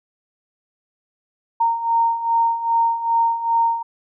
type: beating tone pair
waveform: sine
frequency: 921 / 923.5 Hz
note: A#5 / A#5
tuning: -21 / -16 cents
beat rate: 2.5 Hz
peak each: -22 / -17 dBFS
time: 1.6-3.83 s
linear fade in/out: 10 ms
effects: none